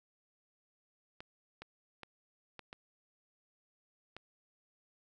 clicks, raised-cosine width 0.3 ms, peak -30 dBFS, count 6, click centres 1.205 / 1.62 / 2.033 / 2.593 / 2.729 / 4.166 s, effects none

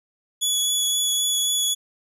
20% pulse tone with vibrato, 3397 Hz, G#7, 38 cents sharp, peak -14 dBFS, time 0.41-1.75 s, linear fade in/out 20 ms, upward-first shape sine, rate 3.8 Hz, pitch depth 9 cents each way, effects none

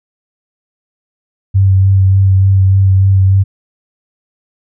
sine tone with vibrato, 96.2 Hz, G2, 32 cents flat, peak -5 dBFS, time 1.54-3.44 s, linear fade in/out 20 ms, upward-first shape sine, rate 3.4 Hz, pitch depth 19 cents each way, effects none

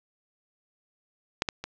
clicks, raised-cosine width 0.2 ms, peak -7 / -10 / -18 dBFS, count 3, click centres 1.421 / 1.488 / 1.64 s, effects low-pass 7000 Hz 12 dB/octave + 8-bit

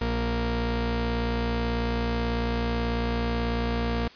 sawtooth tone pair together, 58.27 / 233.1 Hz, A#1 / A#3, 0 / 0 cents, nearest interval 2 octaves, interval 2400 cents, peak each -23 dBFS, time 0.01-4.08 s, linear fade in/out 5 ms, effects white hiss -49 dBFS RMS until 4.15 s + resampled to 11025 Hz

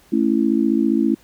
sine chord, A major, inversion none, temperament just, 220 / 275 / 330 Hz, A3 / C#4 / E4, 0 / -14 / +2 cents, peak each -19 dBFS, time 0.12-1.15 s, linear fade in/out 10 ms, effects pink hiss -53 dBFS RMS until 1.23 s

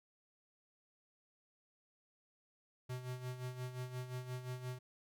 square tone with tremolo, 126.2 Hz, B2, 38 cents sharp, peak -40 dBFS, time 2.89-4.79 s, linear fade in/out 10 ms, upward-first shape sine, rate 5.7 Hz, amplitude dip 65%, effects none

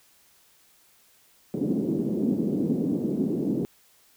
pink band-pass noise, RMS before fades -26 dBFS, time 1.54-3.65 s, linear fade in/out 0 ms, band 200 to 340 Hz, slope 24 dB/octave, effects white hiss -60 dBFS RMS until 4.16 s

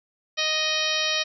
harmonic tone with a mistuned harmonic, 622.3 Hz, D#5, in tune, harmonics 1 / 2 / 3 / 4 / 5 / 6 / 7 / 8 / 9, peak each -32 / -35 / -31 / -29 / -29 / -29 / -32 / -34 / -31 dBFS, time 0.37-1.24 s, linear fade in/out 20 ms, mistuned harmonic 6, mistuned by +36 cents, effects none

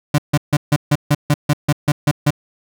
35% pulse tone bursts, 146.83 Hz, D3, in tune, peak -9 dBFS, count 12, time 0.14-2.306 s, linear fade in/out 5 ms, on 43 ms, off 150 ms, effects none

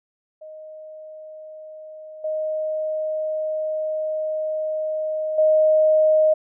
sine tone with level steps, 622.3 Hz, D#5, in tune, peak -36 / -22 / -13 dBFS, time 0.41-6.34 s, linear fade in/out 10 ms, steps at 2.24 / 5.38 s, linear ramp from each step 5 ms, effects none

